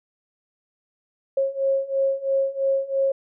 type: beating tone pair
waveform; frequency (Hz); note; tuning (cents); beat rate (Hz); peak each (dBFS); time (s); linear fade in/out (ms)
sine; 541 / 544; C#5 / C#5; -42 / -33; 3; -24 / -22; 1.37-3.12; 5
effects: none